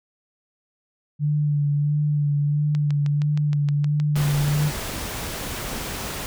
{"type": "tone with vibrato", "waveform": "sine", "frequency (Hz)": 146.83, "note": "D3", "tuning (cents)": 0, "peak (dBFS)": -18, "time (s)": [1.19, 4.72], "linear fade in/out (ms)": 50, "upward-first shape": "sine", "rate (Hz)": 1.5, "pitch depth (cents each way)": 26}
{"type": "click train", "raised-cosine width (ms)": 0.2, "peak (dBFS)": -19, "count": 14, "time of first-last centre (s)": [2.75, 4.781], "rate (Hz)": 6.4}
{"type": "noise", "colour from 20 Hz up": "pink", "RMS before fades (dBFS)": -30, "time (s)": [4.16, 6.26], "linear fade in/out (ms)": 0}
{"effects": []}